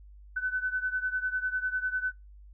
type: beating tone pair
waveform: sine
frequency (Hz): 1505 / 1515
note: F#6 / F#6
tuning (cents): +29 / +40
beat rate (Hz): 10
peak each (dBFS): -30 / -33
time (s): 0.36-2.12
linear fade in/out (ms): 10
effects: noise-tail reverb RT60 0.2 s tail -26 dB re dry + added 50 Hz sine -48 dBFS peak until 2.53 s